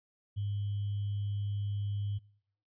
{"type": "tone with sample-and-hold", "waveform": "sine", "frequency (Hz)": 101.8, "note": "G#2", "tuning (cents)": -34, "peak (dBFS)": -31, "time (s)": [0.36, 2.19], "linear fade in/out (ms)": 20, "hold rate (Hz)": 3150, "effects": ["noise-tail reverb RT60 0.7 s tail -26 dB re dry", "resampled to 11025 Hz"]}